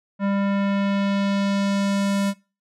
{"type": "tone with low-pass filter sweep", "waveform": "square", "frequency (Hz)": 198.7, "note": "G3", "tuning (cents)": 24, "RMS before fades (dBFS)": -22, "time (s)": [0.19, 2.34], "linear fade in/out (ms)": 50, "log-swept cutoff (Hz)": [1600, 11000], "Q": 0.98, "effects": ["noise-tail reverb RT60 0.3 s tail -20 dB re dry"]}